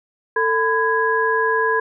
sine tone cluster, 445.9 / 1006 / 1655 Hz, A4 / B5 / G#6, +23 / +32 / -6 cents, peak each -20 dBFS, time 0.36-1.8 s, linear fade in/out 5 ms, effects none

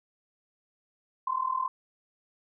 sine tone with amplitude modulation, 1038 Hz, C6, 14 cents flat, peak -23 dBFS, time 1.27-1.68 s, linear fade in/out 5 ms, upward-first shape sine, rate 39.5 Hz, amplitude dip 85%, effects none

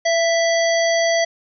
harmonic tone with a mistuned harmonic, 659.3 Hz, E5, in tune, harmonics 1 / 3 / 5 / 7 / 9, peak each -16 / -22 / -29 / -28 / -27 dBFS, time 0.05-1.25 s, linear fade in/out 10 ms, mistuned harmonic 1, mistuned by +25 cents, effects none

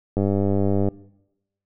click train, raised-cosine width 2 ms, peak -9 dBFS, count 72, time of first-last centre 0.17-0.886 s, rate 99.2 Hz, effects noise-tail reverb RT60 0.9 s tail -22 dB re dry

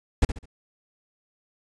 brown noise with echo, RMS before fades -17 dBFS, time 0.22-0.25 s, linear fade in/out 5 ms, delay 69 ms, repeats 3, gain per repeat -10 dB, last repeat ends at 0.457 s, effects resampled to 24000 Hz

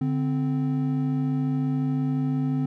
triangle tone pair together, 145.67 / 260 Hz, D3 / C4, -14 / -11 cents, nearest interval minor seventh, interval 1003 cents, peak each -23 dBFS, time 0.01-2.66 s, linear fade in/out 5 ms, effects none

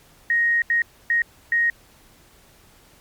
sine tone bursts at uneven times, 1872 Hz, A#6, 7 cents sharp, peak -16 dBFS, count 4, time 0.3-0.62 / 0.7-0.82 / 1.1-1.22 / 1.52-1.7 s, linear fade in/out 2 ms, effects pink hiss -53 dBFS RMS until 3 s + MP3 96 kbps

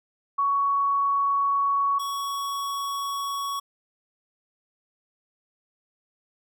sine / square tone pair in turn, 1118 / 1118 Hz, C#6 / C#6, +14 / +14 cents, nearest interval unison, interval 0 cents, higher neither, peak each -20 / -28 dBFS, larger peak first, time 0.38-1.99 / 1.99-3.6 s, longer neither, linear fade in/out 10 ms, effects none

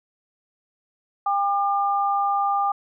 sine tone pair together, 800.9 / 1200 Hz, G5 / D6, +37 / +37 cents, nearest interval perfect fifth, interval 700 cents, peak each -21 / -23 dBFS, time 1.26-2.72 s, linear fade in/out 5 ms, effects none

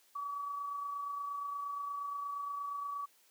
sine tone with amplitude modulation, 1141 Hz, C#6, 50 cents sharp, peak -35 dBFS, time 0.15-3.06 s, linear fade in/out 10 ms, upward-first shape sine, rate 28.5 Hz, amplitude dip 35%, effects white hiss -67 dBFS RMS until 3.3 s + high-pass 300 Hz 12 dB/octave

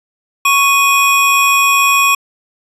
square tone pair together, 1108.7 / 2489 Hz, C#6 / D#7, 0 / 0 cents, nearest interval octave + major second, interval 1400 cents, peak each -12 dBFS, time 0.45-2.15 s, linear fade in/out 5 ms, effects resampled to 32000 Hz

